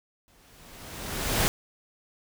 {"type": "noise with exponential growth", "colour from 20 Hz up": "pink", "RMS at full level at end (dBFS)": -22, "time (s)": [0.28, 1.48], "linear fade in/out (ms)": 0, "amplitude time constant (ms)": 260, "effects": []}